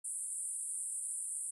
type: band-pass noise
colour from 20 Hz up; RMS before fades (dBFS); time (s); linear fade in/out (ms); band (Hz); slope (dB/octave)
white; -40; 0.04-1.51; 10; 8300 to 10000; 96
effects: none